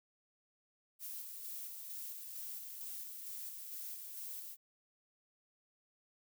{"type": "noise with tremolo", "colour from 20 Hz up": "violet", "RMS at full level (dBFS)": -45, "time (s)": [0.99, 4.57], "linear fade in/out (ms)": 50, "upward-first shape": "square", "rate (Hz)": 2.2, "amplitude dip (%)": 30, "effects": []}